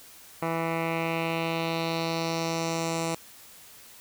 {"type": "tone with low-pass filter sweep", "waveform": "10% pulse", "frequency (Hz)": 164.81, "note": "E3", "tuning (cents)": 0, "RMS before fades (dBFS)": -29, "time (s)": [0.42, 3.15], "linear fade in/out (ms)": 5, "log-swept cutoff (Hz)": [1700, 8400], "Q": 2.2, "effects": ["white hiss -50 dBFS RMS until 4 s"]}